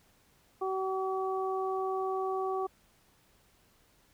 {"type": "harmonic tone", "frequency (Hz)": 380, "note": "F#4", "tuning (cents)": 46, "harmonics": [1, 2, 3], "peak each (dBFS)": [-32, -35, -37], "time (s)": [0.61, 2.67], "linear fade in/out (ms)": 10, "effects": ["pink hiss -66 dBFS RMS until 4.13 s"]}